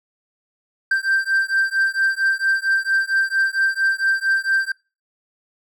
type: beating tone pair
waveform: triangle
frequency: 1568 / 1572.4 Hz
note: G6 / G6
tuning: 0 / +5 cents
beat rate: 4.4 Hz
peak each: -18 dBFS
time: 0.91-4.72 s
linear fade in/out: 5 ms
effects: noise-tail reverb RT60 0.3 s tail -25 dB re dry